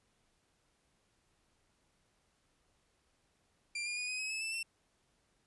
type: tone with pitch steps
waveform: sawtooth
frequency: 2376 / 2419 / 2463 / 2507 / 2552 / 2599 / 2645 / 2693 Hz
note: D7 / D#7 / D#7 / D#7 / D#7 / E7 / E7 / E7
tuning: +20 / -49 / -18 / +12 / +43 / -25 / +5 / +36 cents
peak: -33 dBFS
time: 3.75-4.63 s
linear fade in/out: 5 ms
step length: 110 ms
effects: pink hiss -75 dBFS RMS until 5.46 s + resampled to 24000 Hz